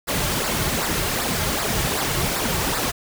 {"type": "noise with flanger", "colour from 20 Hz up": "pink", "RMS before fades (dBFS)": -23, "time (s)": [0.07, 2.92], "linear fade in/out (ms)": 20, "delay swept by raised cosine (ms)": [0.31, 4.11], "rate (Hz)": 2.6, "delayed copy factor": -0.65, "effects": []}